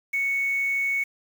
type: tone with quantisation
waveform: sine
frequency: 2217 Hz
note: C#7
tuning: in tune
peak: -22 dBFS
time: 0.13-1.04 s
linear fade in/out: 10 ms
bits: 7
effects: none